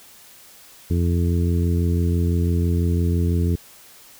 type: harmonic tone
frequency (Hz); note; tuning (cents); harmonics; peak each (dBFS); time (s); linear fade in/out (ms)
86; F2; -26; 1 / 2 / 3 / 4 / 5; -18 / -24 / -28 / -30 / -32; 0.9-3.56; 10
effects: white hiss -47 dBFS RMS until 4.19 s